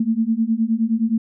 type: beating tone pair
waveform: sine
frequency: 220 / 229.6 Hz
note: A3 / A#3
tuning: 0 / -26 cents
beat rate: 9.6 Hz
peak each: -20 / -19 dBFS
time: 0-1.18 s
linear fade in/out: 5 ms
effects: none